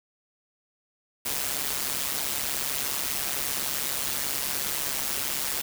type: noise with amplitude modulation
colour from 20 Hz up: white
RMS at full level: -26 dBFS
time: 1.25-5.62 s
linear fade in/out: 10 ms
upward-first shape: sine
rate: 139 Hz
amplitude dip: 75%
effects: none